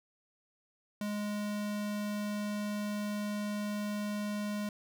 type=tone; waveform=square; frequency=207.7 Hz; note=G#3; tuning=in tune; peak=-34 dBFS; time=1.01-4.69 s; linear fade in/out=2 ms; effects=none